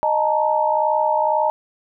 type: tone cluster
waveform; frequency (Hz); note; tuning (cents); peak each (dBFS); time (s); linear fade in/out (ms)
sine; 617 / 867 / 929; D#5 / A5 / A#5; -15 / -26 / -6; -20; 0.03-1.5; 0
effects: none